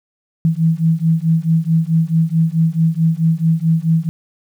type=beating tone pair; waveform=sine; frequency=160.6 / 165.2 Hz; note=E3 / E3; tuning=-45 / +4 cents; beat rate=4.6 Hz; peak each=-15 dBFS; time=0.45-4.09 s; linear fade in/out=0 ms; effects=8-bit